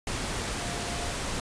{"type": "tone in noise", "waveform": "sine", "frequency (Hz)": 698.5, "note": "F5", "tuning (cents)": 0, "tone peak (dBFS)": -39, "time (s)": [0.59, 1.12], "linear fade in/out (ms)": 2, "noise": "pink", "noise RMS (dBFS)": -32, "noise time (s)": [0.07, 1.4], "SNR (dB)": -10, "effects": ["resampled to 22050 Hz"]}